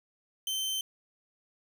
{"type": "tone", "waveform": "sawtooth", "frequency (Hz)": 3096, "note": "G7", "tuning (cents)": -22, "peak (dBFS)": -27, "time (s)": [0.47, 0.81], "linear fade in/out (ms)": 2, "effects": []}